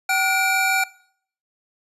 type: tone cluster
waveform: square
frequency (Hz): 766 / 1445 / 2344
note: G5 / F#6 / D7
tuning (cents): -40 / -41 / -4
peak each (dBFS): -23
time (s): 0.09-0.84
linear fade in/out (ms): 5
effects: noise-tail reverb RT60 0.6 s tail -21 dB re dry + resampled to 32000 Hz